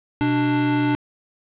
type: tone pair together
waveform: square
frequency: 125.4 / 294.5 Hz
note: B2 / D4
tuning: +27 / +5 cents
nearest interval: octave + minor third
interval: 1478 cents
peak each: -25 / -19 dBFS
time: 0.21-0.95 s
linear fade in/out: 0 ms
effects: resampled to 8000 Hz + 7-bit